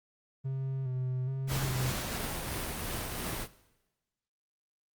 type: tone with vibrato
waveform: triangle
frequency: 130.81 Hz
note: C3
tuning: in tune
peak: -29 dBFS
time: 0.44-1.92 s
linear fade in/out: 20 ms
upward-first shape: square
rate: 1.2 Hz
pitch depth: 37 cents each way
type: noise with tremolo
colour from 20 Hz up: pink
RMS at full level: -34 dBFS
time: 1.47-3.48 s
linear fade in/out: 50 ms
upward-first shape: triangle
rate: 2.9 Hz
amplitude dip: 30%
effects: noise-tail reverb RT60 1.0 s tail -18 dB re dry + Opus 32 kbps